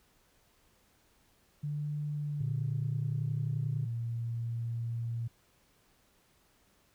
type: tone with vibrato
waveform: sine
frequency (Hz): 146.83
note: D3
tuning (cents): 0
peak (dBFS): -32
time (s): 1.63-3.86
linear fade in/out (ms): 10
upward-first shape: sine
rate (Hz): 0.74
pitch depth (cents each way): 17
type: tone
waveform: sine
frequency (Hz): 116.54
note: A#2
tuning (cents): 0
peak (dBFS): -32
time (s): 2.4-5.28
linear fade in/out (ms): 10
effects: tanh soft clip ceiling -23 dBFS + pink hiss -68 dBFS RMS until 6.94 s